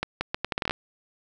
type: accelerating click train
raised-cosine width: 0.3 ms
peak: -10 dBFS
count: 11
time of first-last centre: 0.03-0.709 s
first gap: 180 ms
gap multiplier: 0.75
effects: none